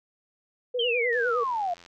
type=tone with vibrato; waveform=sine; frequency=480 Hz; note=B4; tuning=49 cents flat; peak=-25 dBFS; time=0.74-1.44 s; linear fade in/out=10 ms; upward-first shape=sine; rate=9.8 Hz; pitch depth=73 cents each way
type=exponential sweep; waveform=sine; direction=down; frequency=3220 to 674 Hz; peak=-25 dBFS; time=0.79-1.74 s; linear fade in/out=5 ms
type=click train; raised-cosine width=0.2 ms; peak=-32 dBFS; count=64; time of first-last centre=1.13-1.862 s; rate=86.1 Hz
effects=none